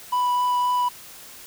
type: tone with vibrato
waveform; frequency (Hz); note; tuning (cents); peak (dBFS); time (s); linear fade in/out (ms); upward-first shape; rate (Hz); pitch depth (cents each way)
triangle; 987.8; B5; 0; -17; 0.12-0.89; 10; triangle; 3.8; 8
effects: white hiss -43 dBFS RMS until 1.46 s